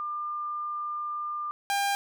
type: tone pair in turn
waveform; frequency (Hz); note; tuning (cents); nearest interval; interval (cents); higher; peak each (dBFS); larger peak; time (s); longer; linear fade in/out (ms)
sine / sawtooth; 1199 / 800.7; D6 / G5; +36 / +37; perfect fifth; 699; first; -30 / -21; second; 0-1.51 / 1.7-1.95; first; 0
effects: none